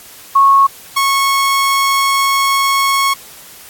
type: tone pair in turn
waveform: sine / sawtooth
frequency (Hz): 1099 / 1099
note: C#6 / C#6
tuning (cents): -15 / -15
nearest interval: unison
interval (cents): 0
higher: neither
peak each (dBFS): -5 / -7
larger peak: first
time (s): 0.35-0.67 / 0.96-3.14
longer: second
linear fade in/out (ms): 10
effects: white hiss -37 dBFS RMS until 3.69 s + AAC 64 kbps